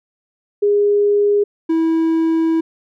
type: tone pair in turn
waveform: sine / triangle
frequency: 410 / 325.4 Hz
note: G#4 / E4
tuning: -22 / -22 cents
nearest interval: major third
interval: 400 cents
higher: first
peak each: -11 dBFS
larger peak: neither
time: 0.62-1.44 / 1.69-2.61 s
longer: second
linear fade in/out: 10 ms
effects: none